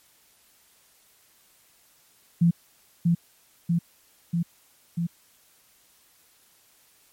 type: tone with echo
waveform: sine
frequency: 170 Hz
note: F3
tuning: 46 cents flat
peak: -15 dBFS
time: 2.41-2.51 s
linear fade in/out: 10 ms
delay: 640 ms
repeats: 4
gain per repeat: -2 dB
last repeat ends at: 5.07 s
effects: white hiss -60 dBFS RMS until 7.12 s + MP3 64 kbps